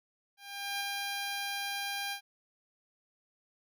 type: tone with ADSR envelope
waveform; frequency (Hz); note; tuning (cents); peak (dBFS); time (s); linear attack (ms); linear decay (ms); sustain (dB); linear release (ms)
10% pulse; 801; G5; +37; -24; 0.37-2.21; 440; 3; -2; 90
effects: none